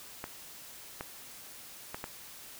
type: clicks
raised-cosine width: 0.5 ms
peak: -22 dBFS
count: 4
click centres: 0.241 / 1.009 / 1.945 / 2.041 s
effects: white hiss -49 dBFS RMS until 2.59 s